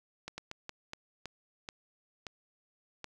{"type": "slowing click train", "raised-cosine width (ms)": 0.2, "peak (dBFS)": -23, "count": 9, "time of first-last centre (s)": [0.28, 3.043], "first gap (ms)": 100, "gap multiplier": 1.34, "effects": []}